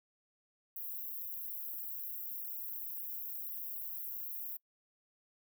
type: high-pass noise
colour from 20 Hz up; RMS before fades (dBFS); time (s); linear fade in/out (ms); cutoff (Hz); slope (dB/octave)
white; -42; 0.76-4.57; 5; 12000; 96
effects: noise-tail reverb RT60 0.1 s tail -24 dB re dry